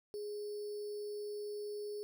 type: tone with sample-and-hold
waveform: sine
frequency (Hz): 415.3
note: G#4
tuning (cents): 0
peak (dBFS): -39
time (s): 0.14-2.03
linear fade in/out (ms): 0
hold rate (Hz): 4900
effects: none